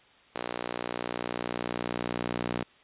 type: tone with high-pass filter sweep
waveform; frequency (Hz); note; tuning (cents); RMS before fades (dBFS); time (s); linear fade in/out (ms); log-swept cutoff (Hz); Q
sawtooth; 60; B1; -49; -34; 0.35-2.64; 0; 440 to 210; 0.86
effects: white hiss -58 dBFS RMS until 2.83 s + resampled to 8000 Hz